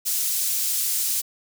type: high-pass noise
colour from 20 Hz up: pink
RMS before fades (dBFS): -24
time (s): 0.05-1.22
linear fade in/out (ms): 20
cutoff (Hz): 7200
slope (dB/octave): 12
effects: none